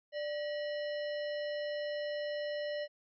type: harmonic tone with a mistuned harmonic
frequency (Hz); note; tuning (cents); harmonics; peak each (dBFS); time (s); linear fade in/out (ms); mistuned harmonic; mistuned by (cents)
590; D5; +8; 1 / 3 / 5 / 7 / 9; -35 / -45 / -49 / -52 / -54; 0.12-2.88; 50; 3; +140
effects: none